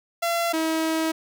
sawtooth tone pair in turn, 680 / 320.9 Hz, F5 / E4, -46 / -46 cents, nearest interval octave + minor second, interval 1300 cents, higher first, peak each -18 dBFS, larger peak neither, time 0.22-0.53 / 0.53-1.12 s, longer second, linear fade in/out 10 ms, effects none

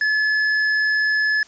triangle tone with hard clipping, 1718 Hz, A6, 42 cents flat, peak -18 dBFS, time 0.01-1.43 s, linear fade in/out 2 ms, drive 9 dB, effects white hiss -49 dBFS RMS until 1.47 s + resampled to 16000 Hz

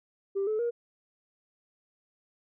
sine tone with pitch steps, 393.5 / 431.6 / 473.4 Hz, G4 / A4 / A#4, +7 / -33 / +27 cents, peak -25 dBFS, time 0.35-0.71 s, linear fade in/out 20 ms, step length 120 ms, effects tanh soft clip ceiling -23 dBFS

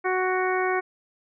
harmonic tone, 370.6 Hz, F#4, 3 cents sharp, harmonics 1 / 2 / 3 / 4 / 5 / 6, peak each -25 / -28 / -30 / -31 / -32 / -33 dBFS, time 0.04-0.81 s, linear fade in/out 20 ms, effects none

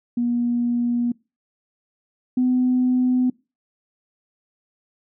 sine tone pair in turn, 239.8 / 252.1 Hz, A#3 / B3, +49 / +36 cents, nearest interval minor second, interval 87 cents, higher second, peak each -18 / -15 dBFS, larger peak second, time 0.17-1.12 / 2.37-3.3 s, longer first, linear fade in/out 5 ms, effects noise-tail reverb RT60 0.3 s tail -25 dB re dry + tanh soft clip ceiling -11 dBFS

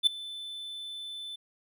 triangle tone with ADSR envelope, 3520 Hz, A7, in tune, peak -15 dBFS, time 0.03-1.36 s, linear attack 37 ms, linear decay 7 ms, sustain -21 dB, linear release 9 ms, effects none

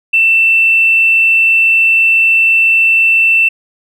triangle tone with tanh clipping, 2674 Hz, E7, 24 cents sharp, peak -6 dBFS, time 0.13-3.49 s, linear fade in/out 10 ms, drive 3 dB, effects none

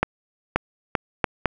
accelerating click train, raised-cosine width 0.5 ms, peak -3 dBFS, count 5, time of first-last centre 0.03-1.457 s, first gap 530 ms, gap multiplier 0.74, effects none

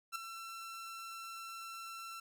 sawtooth tone with ADSR envelope, 1346 Hz, E6, 36 cents sharp, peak -31 dBFS, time 0.12-2.2 s, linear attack 36 ms, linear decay 4 ms, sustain -10 dB, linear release 5 ms, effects none

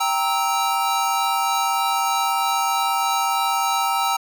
square chord, E diminished, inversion first, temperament equal with one note detuned, 784 / 932.3 / 1305.6 Hz, G5 / Bb5 / E6, 0 / 0 / -17 cents, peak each -24 dBFS, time 0-4.17 s, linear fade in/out 10 ms, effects none

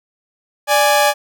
sawtooth tone pair together, 587.3 / 830.6 Hz, D5 / G#5, 0 / 0 cents, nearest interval tritone, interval 600 cents, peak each -10 dBFS, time 0.67-1.14 s, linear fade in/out 50 ms, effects none

